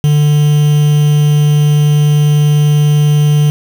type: tone with quantisation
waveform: triangle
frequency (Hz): 148.3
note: D3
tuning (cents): +17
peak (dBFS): -4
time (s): 0.04-3.5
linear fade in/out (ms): 0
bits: 4
effects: none

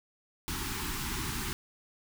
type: band-stop noise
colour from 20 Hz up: pink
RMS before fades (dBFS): -35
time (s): 0.48-1.53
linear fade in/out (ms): 0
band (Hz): 410 to 820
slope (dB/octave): 96
effects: none

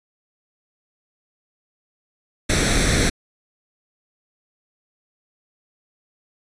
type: noise with comb filter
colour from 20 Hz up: pink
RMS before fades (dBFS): -18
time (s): 2.49-3.1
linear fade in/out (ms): 10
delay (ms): 0.51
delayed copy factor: +0.65
effects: resampled to 22050 Hz

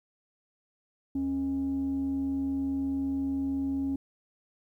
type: tone pair together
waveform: sine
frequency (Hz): 76.58 / 272.9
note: D#2 / C#4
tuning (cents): -27 / -27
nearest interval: octave + minor seventh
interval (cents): 2200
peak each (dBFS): -38 / -26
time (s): 1.15-3.96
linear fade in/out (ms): 5
effects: tanh soft clip ceiling -24 dBFS + 11-bit

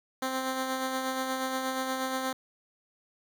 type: tone with tremolo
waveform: 10% pulse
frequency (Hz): 261.6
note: C4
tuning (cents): 0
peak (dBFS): -20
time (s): 0.22-2.33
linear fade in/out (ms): 5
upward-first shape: sine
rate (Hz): 8.4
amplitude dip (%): 35
effects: none

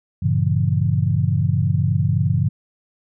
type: chord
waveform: sine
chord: G diminished seventh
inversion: none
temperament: just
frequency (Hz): 98 / 117.6 / 141.12 / 169.34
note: G2 / Bb2 / Db3 / Fb3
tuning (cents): 0 / +16 / +31 / +47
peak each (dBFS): -20 / -22 / -20 / -23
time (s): 0.22-2.49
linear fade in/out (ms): 10
effects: none

